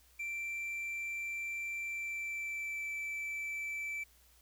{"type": "tone with pitch glide", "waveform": "triangle", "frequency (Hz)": [2349, 2322], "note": ["D7", "D7"], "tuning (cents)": [0, -20], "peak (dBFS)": -35, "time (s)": [0.19, 4.04], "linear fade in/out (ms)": 10, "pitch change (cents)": -20, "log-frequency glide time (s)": [1.81, 2.91], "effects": ["added 60 Hz sine -66 dBFS peak until 4.41 s", "white hiss -66 dBFS RMS until 4.41 s"]}